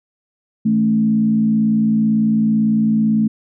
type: tone with frequency modulation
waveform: sine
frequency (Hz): 217.9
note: A3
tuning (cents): -17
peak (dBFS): -12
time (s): 0.65-3.28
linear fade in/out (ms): 10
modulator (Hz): 58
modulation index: 0.55
effects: none